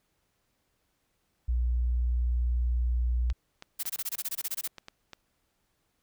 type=tone; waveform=sine; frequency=60.3 Hz; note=B1; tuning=41 cents flat; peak=-24 dBFS; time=1.48-3.33 s; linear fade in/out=10 ms
type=clicks; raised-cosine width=0.2 ms; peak=-25 dBFS; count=11; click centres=3.301 / 3.624 / 3.855 / 3.959 / 3.991 / 4.149 / 4.41 / 4.674 / 4.783 / 4.884 / 5.133 s
type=noise bursts; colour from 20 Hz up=blue; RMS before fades=-32 dBFS; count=14; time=3.79-4.678 s; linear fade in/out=10 ms; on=43 ms; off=22 ms
effects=pink hiss -75 dBFS RMS until 6.02 s